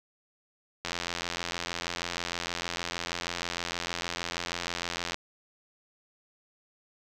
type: click train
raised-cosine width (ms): 0.2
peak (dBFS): -14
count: 372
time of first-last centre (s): 0.85-5.144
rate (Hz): 86.4
effects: none